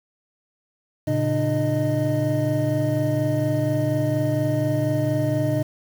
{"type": "tone cluster", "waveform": "triangle", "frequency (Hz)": [115.6, 139.8, 301.4, 619], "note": ["A#2", "C#3", "D4", "D#5"], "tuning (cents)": [-14, 15, 45, -9], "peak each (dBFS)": -23, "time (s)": [1.07, 5.63], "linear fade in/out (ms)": 10, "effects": ["7-bit"]}